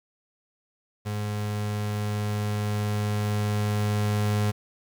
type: tone with level ramp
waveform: 35% pulse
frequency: 104.6 Hz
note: G#2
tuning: 13 cents sharp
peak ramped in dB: -26 to -20 dBFS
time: 1.05-4.52 s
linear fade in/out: 20 ms
effects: 9-bit